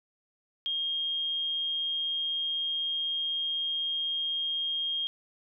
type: tone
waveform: sine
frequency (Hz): 3232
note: G#7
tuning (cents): -48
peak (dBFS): -28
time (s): 0.66-5.07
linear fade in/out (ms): 0
effects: none